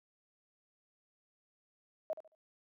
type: tone with echo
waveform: sine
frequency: 632 Hz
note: D#5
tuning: 27 cents sharp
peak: -32 dBFS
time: 2.1-2.13 s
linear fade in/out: 0 ms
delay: 73 ms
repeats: 3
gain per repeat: -12 dB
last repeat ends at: 2.349 s
effects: high-pass 400 Hz 12 dB/octave